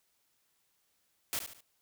white noise with echo, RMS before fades -34 dBFS, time 1.33-1.39 s, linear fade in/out 0 ms, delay 72 ms, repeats 3, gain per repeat -8 dB, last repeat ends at 1.606 s, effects white hiss -75 dBFS RMS until 1.81 s

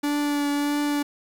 45% pulse tone with vibrato, 290 Hz, D4, 22 cents flat, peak -22 dBFS, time 0.03-1.03 s, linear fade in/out 10 ms, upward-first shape triangle, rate 1.6 Hz, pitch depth 17 cents each way, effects 8-bit

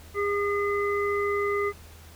harmonic tone, 406.8 Hz, G#4, 36 cents flat, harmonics 1 / 3 / 5, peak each -25 / -30 / -32 dBFS, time 0.14-1.73 s, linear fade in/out 50 ms, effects added 80 Hz sine -47 dBFS peak until 2.15 s + pink hiss -51 dBFS RMS until 2.15 s

